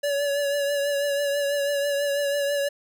square tone with vibrato, 569 Hz, C#5, 45 cents sharp, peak -23 dBFS, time 0.03-2.69 s, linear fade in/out 10 ms, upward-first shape triangle, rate 6.1 Hz, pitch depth 37 cents each way, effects none

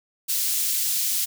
white high-pass noise, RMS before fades -24 dBFS, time 0.28-1.26 s, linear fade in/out 20 ms, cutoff 3900 Hz, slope 12 dB/octave, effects none

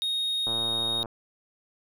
triangle tone, 3729 Hz, A#7, in tune, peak -24 dBFS, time 0.02-1.03 s, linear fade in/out 0 ms
click train, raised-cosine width 1 ms, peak -23 dBFS, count 68, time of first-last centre 0.47-1.058 s, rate 114 Hz
effects none

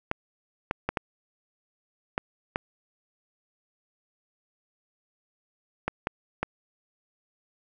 clicks, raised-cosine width 0.5 ms, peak -11 dBFS, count 9, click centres 0.114 / 0.711 / 0.89 / 0.972 / 2.179 / 2.559 / 5.88 / 6.071 / 6.43 s, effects none

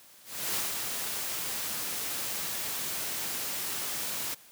white noise with ADSR envelope, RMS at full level -30 dBFS, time 0.24-4.35 s, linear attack 310 ms, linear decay 160 ms, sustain -4 dB, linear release 15 ms, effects white hiss -55 dBFS RMS until 4.51 s + high-pass 80 Hz 12 dB/octave

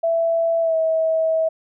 sine tone with pitch glide, 664 to 644.4 Hz, E5 to E5, +12 to -39 cents, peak -16 dBFS, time 0.03-1.49 s, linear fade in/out 10 ms, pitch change -51 cents, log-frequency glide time 0.61-0.76 s, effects none

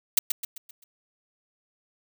blue noise with echo, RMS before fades -18 dBFS, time 0.17-0.19 s, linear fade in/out 5 ms, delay 130 ms, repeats 5, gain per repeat -7 dB, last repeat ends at 0.84 s, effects none

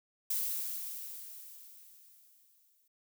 violet noise with exponential decay, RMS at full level -32 dBFS, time 0.3-2.88 s, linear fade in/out 5 ms, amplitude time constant 560 ms, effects none

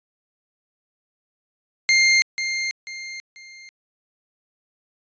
sawtooth tone with echo, 2110 Hz, C7, 14 cents sharp, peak -10 dBFS, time 1.89-2.22 s, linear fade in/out 0 ms, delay 490 ms, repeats 3, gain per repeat -9 dB, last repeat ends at 3.69 s, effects resampled to 16000 Hz

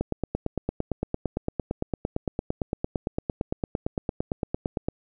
click train, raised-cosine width 2 ms, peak -12 dBFS, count 44, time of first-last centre 0.01-4.885 s, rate 8.82 Hz, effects none

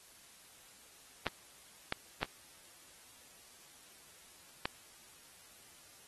clicks, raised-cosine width 0.3 ms, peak -16 dBFS, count 4, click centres 1.267 / 1.924 / 2.23 / 4.655 s, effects white hiss -59 dBFS RMS until 6.07 s + AAC 32 kbps

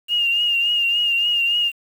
sine tone with vibrato, 2823 Hz, F7, 18 cents sharp, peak -16 dBFS, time 0.08-1.72 s, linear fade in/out 50 ms, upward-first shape triangle, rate 3.5 Hz, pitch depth 49 cents each way, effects 7-bit

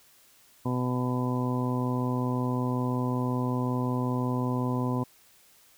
harmonic tone, 125.4 Hz, B2, 27 cents sharp, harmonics 1 / 2 / 3 / 4 / 5 / 6 / 7 / 8, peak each -29 / -29 / -37 / -38 / -42 / -44 / -41 / -36 dBFS, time 0.65-5.04 s, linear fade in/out 10 ms, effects white hiss -59 dBFS RMS until 5.77 s

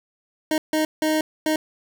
25% pulse tone bursts at uneven times, 311.1 Hz, D#4, in tune, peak -15 dBFS, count 4, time 0.51-0.58 / 0.73-0.85 / 1.02-1.21 / 1.46-1.56 s, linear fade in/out 2 ms, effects none

